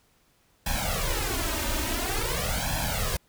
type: noise with flanger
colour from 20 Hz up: pink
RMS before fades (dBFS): -28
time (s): 0.66-3.17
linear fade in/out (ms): 5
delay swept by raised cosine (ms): 1.2 to 3.3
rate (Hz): 0.48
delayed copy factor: +1
effects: pink hiss -65 dBFS RMS until 3.28 s